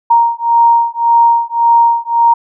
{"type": "beating tone pair", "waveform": "sine", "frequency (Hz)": [932.3, 934.1], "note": ["A#5", "A#5"], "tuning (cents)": [0, 3], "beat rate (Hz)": 1.8, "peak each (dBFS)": -10, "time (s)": [0.1, 2.34], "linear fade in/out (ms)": 10, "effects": []}